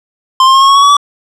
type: tone with pitch steps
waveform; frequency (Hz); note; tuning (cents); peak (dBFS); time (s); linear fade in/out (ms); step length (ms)
square; 1046.5 / 1060.5 / 1074.7 / 1089.1 / 1103.6 / 1118.4 / 1133.3 / 1148.5; C6 / C6 / C6 / C#6 / C#6 / C#6 / C#6 / D6; 0 / +23 / +46 / -31 / -8 / +15 / +38 / -39; -4; 0.4-0.968; 2; 71
effects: low-pass 6000 Hz 12 dB/octave